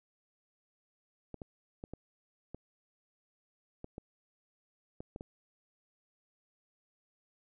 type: clicks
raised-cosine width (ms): 2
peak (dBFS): -29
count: 10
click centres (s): 1.343 / 1.418 / 1.839 / 1.936 / 2.546 / 3.844 / 3.981 / 5.005 / 5.161 / 5.209
effects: none